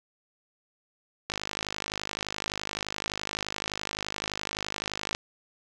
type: click train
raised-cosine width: 0.2 ms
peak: -13 dBFS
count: 200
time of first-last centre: 1.3-5.149 s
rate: 51.7 Hz
effects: none